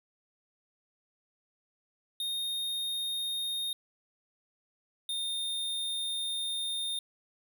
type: tone pair in turn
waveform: square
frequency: 3696 / 3645 Hz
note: A#7 / A#7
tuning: -16 / -40 cents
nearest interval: unison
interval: 24 cents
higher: first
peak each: -32 / -32 dBFS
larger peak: neither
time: 2.2-3.73 / 5.09-6.99 s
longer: second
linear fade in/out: 2 ms
effects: none